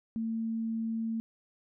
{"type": "tone", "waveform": "sine", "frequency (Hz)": 225.4, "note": "A3", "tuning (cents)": 42, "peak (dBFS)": -30, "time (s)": [0.16, 1.2], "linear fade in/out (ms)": 0, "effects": []}